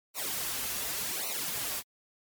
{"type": "noise with flanger", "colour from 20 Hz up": "white", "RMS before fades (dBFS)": -34, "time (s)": [0.14, 1.83], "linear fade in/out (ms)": 50, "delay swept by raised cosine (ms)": [0.59, 6.49], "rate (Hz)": 0.88, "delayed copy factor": -0.95, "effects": ["MP3 96 kbps"]}